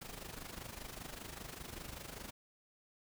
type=noise with amplitude modulation; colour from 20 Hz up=pink; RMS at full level=-45 dBFS; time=0.01-2.31 s; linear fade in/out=10 ms; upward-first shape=sine; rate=25.1 Hz; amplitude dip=70%; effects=none